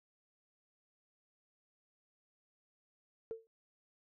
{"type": "tone with exponential decay", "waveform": "sine", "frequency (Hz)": 450.2, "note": "A4", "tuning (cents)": 40, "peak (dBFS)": -34, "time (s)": [3.31, 3.47], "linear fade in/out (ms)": 0, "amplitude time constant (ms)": 34, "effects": ["noise-tail reverb RT60 0.1 s tail -25 dB re dry", "tanh soft clip ceiling -31 dBFS"]}